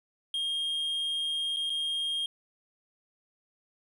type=tone with dropouts; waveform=triangle; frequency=3229 Hz; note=G#7; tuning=49 cents flat; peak=-27 dBFS; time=0.34-2.26 s; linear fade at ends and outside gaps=2 ms; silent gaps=1.563-1.568 / 1.697-1.701 s; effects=none